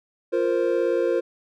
triangle chord, F suspended fourth, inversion none, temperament just, 349.2 / 465.6 / 523.8 Hz, F4 / Bb4 / C5, 0 / -2 / +2 cents, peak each -22 dBFS, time 0.32-1.21 s, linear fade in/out 20 ms, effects none

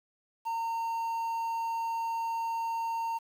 triangle tone with quantisation, 915 Hz, A#5, 32 cents flat, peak -28 dBFS, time 0.45-3.19 s, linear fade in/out 20 ms, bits 9, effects none

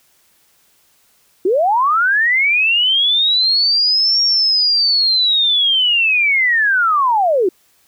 sine linear two-way sweep, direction up then down, 340 to 5588 to 340 Hz, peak -11 dBFS, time 1.45-7.49 s, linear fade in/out 5 ms, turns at 4.22 s, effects white hiss -56 dBFS RMS until 7.87 s

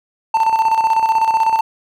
triangle tone with tremolo, 893 Hz, A5, 25 cents sharp, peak -8 dBFS, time 0.34-1.61 s, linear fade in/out 5 ms, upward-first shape square, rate 16 Hz, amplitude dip 55%, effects none

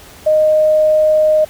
sine tone, 618 Hz, D#5, 12 cents flat, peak -8 dBFS, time 0.26-1.45 s, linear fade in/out 10 ms, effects pink hiss -39 dBFS RMS until 1.49 s

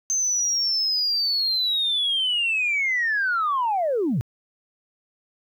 sine linear sweep, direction down, 6290 to 98 Hz, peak -19 dBFS, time 0.1-4.21 s, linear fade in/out 0 ms, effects tanh soft clip ceiling -16 dBFS + 10-bit

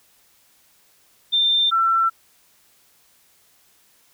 sine tone pair in turn, 3588 / 1344 Hz, A7 / E6, +33 / +33 cents, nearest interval octave + perfect fourth, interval 1700 cents, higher first, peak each -15 dBFS, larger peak neither, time 1.32-1.71 / 1.71-2.1 s, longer neither, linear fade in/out 20 ms, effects white hiss -58 dBFS RMS until 4.13 s

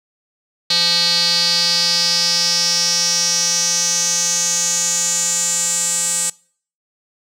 square tone with band-pass filter sweep, 172.7 Hz, F3, 19 cents flat, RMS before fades -17 dBFS, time 0.7-6.3 s, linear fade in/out 5 ms, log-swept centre 4300 to 7900 Hz, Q 6.4, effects noise-tail reverb RT60 0.5 s tail -24 dB re dry

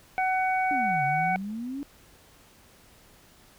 harmonic tone, 750 Hz, F#5, 23 cents sharp, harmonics 1 / 2 / 3, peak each -24 / -33 / -30 dBFS, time 0.18-1.36 s, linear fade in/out 0 ms
sine exponential two-way sweep, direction down then up, 301.4 to 136.7 to 289.7 Hz, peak -31 dBFS, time 0.71-1.83 s, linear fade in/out 0 ms, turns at 1.04 s
effects pink hiss -56 dBFS RMS until 3.58 s

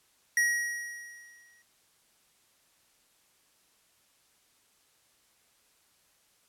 square tone with exponential decay, 1900 Hz, A#6, 33 cents sharp, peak -22 dBFS, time 0.37-1.62 s, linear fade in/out 2 ms, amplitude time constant 270 ms, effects white hiss -67 dBFS RMS until 6.48 s + low-pass 12000 Hz 12 dB/octave

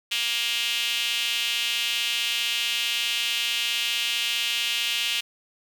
sawtooth tone with high-pass filter, 235.4 Hz, A#3, 17 cents sharp, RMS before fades -26 dBFS, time 0.11-5.21 s, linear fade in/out 10 ms, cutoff 2900 Hz, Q 4, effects none

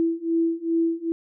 sine beating tone pair, 330 / 332.5 Hz, E4 / E4, +2 / +15 cents, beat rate 2.5 Hz, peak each -24 / -23 dBFS, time 0-1.12 s, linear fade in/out 0 ms, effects none

